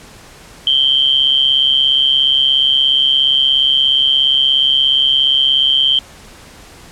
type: tone with amplitude modulation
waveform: sine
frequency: 3136 Hz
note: G7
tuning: in tune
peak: -6 dBFS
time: 0.67-5.99 s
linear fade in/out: 2 ms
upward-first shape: sine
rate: 137 Hz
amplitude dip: 75%
effects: pink hiss -39 dBFS RMS until 6.91 s + low-pass 10000 Hz 12 dB/octave